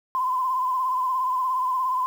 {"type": "tone with vibrato", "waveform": "sine", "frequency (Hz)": 1024, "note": "C6", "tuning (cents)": -38, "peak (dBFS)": -21, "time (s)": [0.15, 2.06], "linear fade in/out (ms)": 0, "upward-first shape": "sine", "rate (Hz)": 17, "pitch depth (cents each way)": 50, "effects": ["8-bit"]}